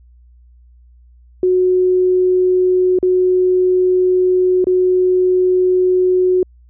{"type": "tone with dropouts", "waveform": "sine", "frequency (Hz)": 366.9, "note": "F#4", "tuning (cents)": -15, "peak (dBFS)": -10, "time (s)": [1.43, 6.43], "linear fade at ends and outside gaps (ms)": 2, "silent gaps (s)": [[2.988, 3.028], [4.643, 4.669]], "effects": ["added 60 Hz sine -43 dBFS peak until 6.69 s"]}